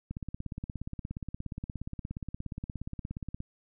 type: click train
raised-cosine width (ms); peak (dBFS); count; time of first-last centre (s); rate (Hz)
5; -24; 57; 0.11-3.404; 17
effects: none